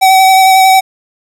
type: tone with vibrato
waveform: square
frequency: 761 Hz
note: F#5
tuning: 48 cents sharp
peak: -4 dBFS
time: 0.01-0.81 s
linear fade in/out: 20 ms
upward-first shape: sine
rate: 11 Hz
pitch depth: 15 cents each way
effects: none